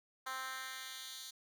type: tone with high-pass filter sweep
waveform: 10% pulse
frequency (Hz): 261.6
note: C4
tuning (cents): 0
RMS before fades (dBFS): -45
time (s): 0.26-1.31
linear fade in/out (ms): 10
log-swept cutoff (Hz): 1100 to 4400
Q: 1.4
effects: none

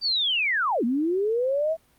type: linear two-way sweep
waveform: sine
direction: down then up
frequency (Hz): 4713 to 223.7 to 662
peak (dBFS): -21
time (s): 0.01-1.77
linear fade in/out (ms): 50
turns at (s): 0.84
effects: pink hiss -62 dBFS RMS until 1.98 s + Opus 48 kbps

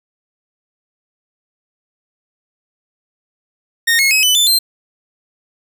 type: tone with pitch steps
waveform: sawtooth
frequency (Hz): 1846 / 2170 / 2551 / 2999 / 3525 / 4144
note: A#6 / C#7 / D#7 / F#7 / A7 / C8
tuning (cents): -17 / -37 / +43 / +23 / +2 / -17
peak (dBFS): -7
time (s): 3.87-4.59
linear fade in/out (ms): 10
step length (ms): 120
effects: none

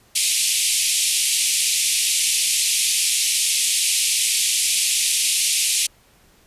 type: band-pass noise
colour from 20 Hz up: white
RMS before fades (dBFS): -20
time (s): 0.15-5.87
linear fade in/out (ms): 10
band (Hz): 2300 to 11000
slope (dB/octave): 48
effects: pink hiss -55 dBFS RMS until 6.46 s + resampled to 32000 Hz

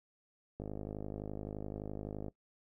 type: click train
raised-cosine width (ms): 2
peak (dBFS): -28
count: 88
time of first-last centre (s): 0.6-2.283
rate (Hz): 51.7
effects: noise-tail reverb RT60 0.1 s tail -19 dB re dry

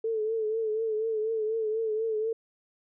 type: tone with vibrato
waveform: sine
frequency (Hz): 440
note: A4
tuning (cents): 0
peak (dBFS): -26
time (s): 0.04-2.33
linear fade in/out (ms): 5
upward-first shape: triangle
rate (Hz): 4.1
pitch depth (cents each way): 64
effects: none

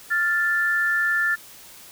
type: tone pair together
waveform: sine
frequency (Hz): 1396.9 / 1760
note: F6 / A6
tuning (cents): 0 / 0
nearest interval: major third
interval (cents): 400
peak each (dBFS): -24 / -20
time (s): 0.1-1.36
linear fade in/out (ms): 20
effects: white hiss -45 dBFS RMS until 1.91 s

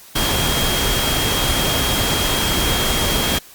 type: tone in noise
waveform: sine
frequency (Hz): 3246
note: G#7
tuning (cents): -40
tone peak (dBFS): -23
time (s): 0.15-3.39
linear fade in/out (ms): 10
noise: pink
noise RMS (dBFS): -19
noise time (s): 0.15-3.39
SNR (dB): -7
effects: white hiss -43 dBFS RMS until 3.54 s + Opus 48 kbps

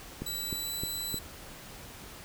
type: click train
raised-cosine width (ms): 3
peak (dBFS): -22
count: 4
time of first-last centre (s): 0.22-1.143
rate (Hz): 3.25
type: tone with pitch glide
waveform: 15% pulse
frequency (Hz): 3951 to 3985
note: B7 to B7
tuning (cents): 0 to +15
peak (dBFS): -27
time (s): 0.26-1.19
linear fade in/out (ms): 5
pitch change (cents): +15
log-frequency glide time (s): 0.39-0.89
effects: pink hiss -47 dBFS RMS until 2.24 s

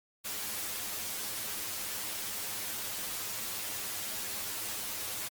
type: noise with comb filter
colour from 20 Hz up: white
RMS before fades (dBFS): -37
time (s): 0.24-5.29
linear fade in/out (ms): 20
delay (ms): 9.6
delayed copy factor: +0.9
effects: MP3 96 kbps

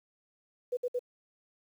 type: tone bursts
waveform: sine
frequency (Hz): 493.1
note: B4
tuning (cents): -3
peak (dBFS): -28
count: 3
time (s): 0.72-0.993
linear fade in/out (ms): 10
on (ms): 51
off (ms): 60
effects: 10-bit

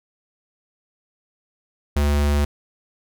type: tone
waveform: square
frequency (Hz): 72.6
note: D2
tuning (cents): -19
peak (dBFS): -17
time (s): 1.96-2.45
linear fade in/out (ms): 5
effects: none

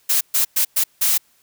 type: noise bursts at uneven times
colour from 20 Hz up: blue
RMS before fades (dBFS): -17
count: 5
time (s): 0.09-0.21 / 0.34-0.45 / 0.56-0.65 / 0.76-0.84 / 1.01-1.18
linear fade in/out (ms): 10
effects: white hiss -59 dBFS RMS until 1.42 s

